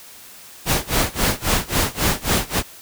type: noise with tremolo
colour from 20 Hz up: pink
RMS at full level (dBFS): -17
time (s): 0.65-2.63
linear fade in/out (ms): 50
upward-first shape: sine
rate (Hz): 3.7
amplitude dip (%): 95
effects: white hiss -42 dBFS RMS until 2.81 s